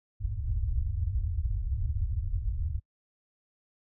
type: low-pass noise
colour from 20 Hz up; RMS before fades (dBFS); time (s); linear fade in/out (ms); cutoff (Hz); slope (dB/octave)
white; -30; 0.2-2.8; 20; 100; 48
effects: noise-tail reverb RT60 0.1 s tail -25 dB re dry